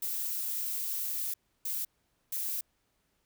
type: noise bursts at uneven times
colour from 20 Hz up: violet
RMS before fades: -34 dBFS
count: 3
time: 0.02-1.34 / 1.65-1.85 / 2.32-2.61 s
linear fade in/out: 5 ms
effects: pink hiss -75 dBFS RMS until 3.25 s